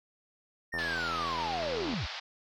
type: linear sweep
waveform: triangle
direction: down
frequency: 1864.7 to 44.4 Hz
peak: -30 dBFS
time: 0.72-2.07 s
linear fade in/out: 20 ms
type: click train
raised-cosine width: 1 ms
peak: -25 dBFS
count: 101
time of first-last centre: 0.74-1.939 s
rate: 83.4 Hz
type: band-pass noise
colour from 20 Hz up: white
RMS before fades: -40 dBFS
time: 0.78-2.2 s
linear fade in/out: 10 ms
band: 580 to 5000 Hz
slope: 48 dB/octave
effects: none